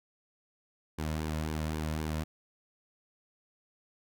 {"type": "tone with flanger", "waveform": "sawtooth", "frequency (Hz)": 77.78, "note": "D#2", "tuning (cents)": 0, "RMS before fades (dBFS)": -34, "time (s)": [0.98, 2.24], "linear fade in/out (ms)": 10, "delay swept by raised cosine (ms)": [1.5, 2.6], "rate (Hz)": 3.8, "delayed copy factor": -0.55, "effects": []}